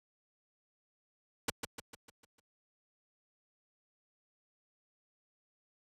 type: noise with echo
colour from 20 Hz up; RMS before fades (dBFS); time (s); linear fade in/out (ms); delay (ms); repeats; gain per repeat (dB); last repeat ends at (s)
pink; -31; 1.48-1.5; 5; 150; 6; -6; 2.4
effects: high-pass 60 Hz 12 dB/octave + low-pass 12000 Hz 12 dB/octave